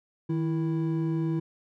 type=tone pair together; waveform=triangle; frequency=157.72 / 329.6 Hz; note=D#3 / E4; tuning=+24 / 0 cents; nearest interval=octave + minor second; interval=1276 cents; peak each=-25 / -27 dBFS; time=0.29-1.4 s; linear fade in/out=10 ms; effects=none